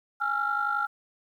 sine tone cluster, 827 / 1345 / 1396 Hz, G#5 / E6 / F6, -8 / +34 / -1 cents, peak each -31 / -29 / -27 dBFS, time 0.2-0.87 s, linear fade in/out 20 ms, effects tanh soft clip ceiling -17 dBFS + 10-bit

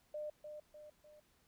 sine tone with echo, 602 Hz, D5, 43 cents sharp, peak -40 dBFS, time 0.14-0.3 s, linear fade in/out 5 ms, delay 300 ms, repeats 3, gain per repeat -6 dB, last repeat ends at 1.2 s, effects pink hiss -73 dBFS RMS until 1.47 s

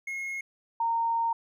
triangle / sine tone pair in turn, 2161 / 921.3 Hz, C#7 / A#5, -45 / -21 cents, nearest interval octave + minor third, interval 1476 cents, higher first, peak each -30 / -24 dBFS, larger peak second, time 0.07-0.41 / 0.8-1.33 s, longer second, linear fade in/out 5 ms, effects none

